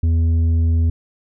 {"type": "tone with tanh clipping", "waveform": "sine", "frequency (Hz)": 82.41, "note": "E2", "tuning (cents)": 0, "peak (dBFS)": -14, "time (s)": [0.03, 0.9], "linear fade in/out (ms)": 5, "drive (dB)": 6, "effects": []}